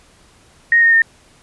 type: tone with pitch steps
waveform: sine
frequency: 1864.7 / 1843.3 / 1822.1 Hz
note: A#6 / A#6 / A#6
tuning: 0 / -20 / -40 cents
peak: -8 dBFS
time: 0.72-1.02 s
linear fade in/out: 2 ms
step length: 100 ms
effects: pink hiss -50 dBFS RMS until 1.42 s + resampled to 24000 Hz